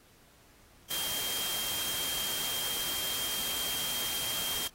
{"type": "tone in noise", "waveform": "sine", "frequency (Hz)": 3200, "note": "G7", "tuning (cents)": 35, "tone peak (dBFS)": -35, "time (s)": [0.9, 4.68], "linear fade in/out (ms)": 10, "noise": "white", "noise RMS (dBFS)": -35, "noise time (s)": [0.9, 4.68], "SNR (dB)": -3, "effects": ["pink hiss -61 dBFS RMS until 4.74 s", "AAC 48 kbps"]}